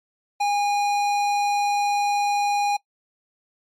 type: tone with tanh clipping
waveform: sine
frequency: 817 Hz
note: G#5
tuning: 29 cents flat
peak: -21 dBFS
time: 0.4-2.77 s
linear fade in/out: 10 ms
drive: 17 dB
effects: noise-tail reverb RT60 0.1 s tail -21 dB re dry + MP3 64 kbps